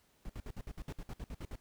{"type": "noise bursts", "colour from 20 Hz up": "brown", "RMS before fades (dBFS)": -42, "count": 13, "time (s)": [0.25, 1.556], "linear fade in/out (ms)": 2, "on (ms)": 46, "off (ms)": 59, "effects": ["pink hiss -70 dBFS RMS until 1.6 s"]}